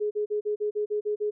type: tone bursts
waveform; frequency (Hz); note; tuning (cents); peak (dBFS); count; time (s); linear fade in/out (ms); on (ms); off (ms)
sine; 419.4; G#4; +17; -24; 9; 0-1.31; 20; 110; 40
effects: none